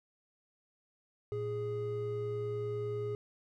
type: tone pair together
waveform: triangle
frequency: 115.03 / 415.3 Hz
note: A#2 / G#4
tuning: -23 / 0 cents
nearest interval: octave + minor seventh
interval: 2223 cents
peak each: -37 / -33 dBFS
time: 1.32-3.15 s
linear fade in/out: 0 ms
effects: none